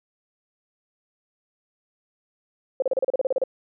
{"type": "tone bursts", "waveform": "sine", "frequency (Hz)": 526, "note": "C5", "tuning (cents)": 9, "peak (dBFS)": -18, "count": 12, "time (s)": [2.8, 3.438], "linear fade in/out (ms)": 2, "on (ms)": 22, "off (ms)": 34, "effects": []}